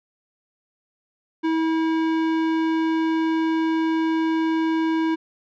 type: tone with tanh clipping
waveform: sine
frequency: 322.8 Hz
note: E4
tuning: 36 cents flat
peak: -21 dBFS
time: 1.43-5.16 s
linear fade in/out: 20 ms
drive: 17 dB
effects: none